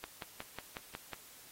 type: click train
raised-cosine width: 0.3 ms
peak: -25 dBFS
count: 7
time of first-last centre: 0.04-1.133 s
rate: 5.49 Hz
effects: white hiss -56 dBFS RMS until 1.51 s + AAC 48 kbps